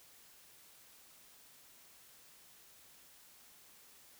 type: silence
effects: white hiss -61 dBFS RMS until 4.19 s